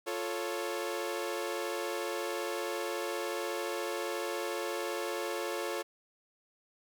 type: chord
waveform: sawtooth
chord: F augmented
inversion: none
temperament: equal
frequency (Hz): 349.2 / 440 / 554.4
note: F4 / A4 / C#5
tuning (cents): 0 / 0 / 0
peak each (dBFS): -34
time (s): 0.06-5.83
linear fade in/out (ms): 20
effects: none